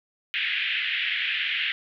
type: band-pass noise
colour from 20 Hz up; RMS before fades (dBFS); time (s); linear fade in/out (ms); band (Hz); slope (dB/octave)
white; -27; 0.34-1.72; 0; 1700 to 3200; 48
effects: none